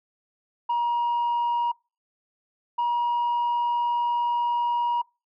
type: tone pair in turn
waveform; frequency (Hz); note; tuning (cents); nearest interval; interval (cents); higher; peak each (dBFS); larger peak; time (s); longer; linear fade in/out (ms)
sine; 951 / 955.2; A#5 / A#5; +34 / +42; unison; 8; second; -19; neither; 0.69-1.72 / 2.78-5.02; second; 10
effects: noise-tail reverb RT60 0.3 s tail -26 dB re dry + tanh soft clip ceiling -20 dBFS